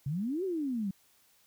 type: exponential two-way sweep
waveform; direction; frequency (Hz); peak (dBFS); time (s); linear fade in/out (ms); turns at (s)
sine; up then down; 130.81 to 394.9 to 185.7; -30; 0.06-0.91; 5; 0.44
effects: white hiss -66 dBFS RMS until 1.46 s